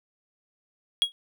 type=tone with exponential decay; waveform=triangle; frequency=3301 Hz; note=G#7; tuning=11 cents flat; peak=-13 dBFS; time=1.02-1.12 s; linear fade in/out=0 ms; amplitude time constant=21 ms; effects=none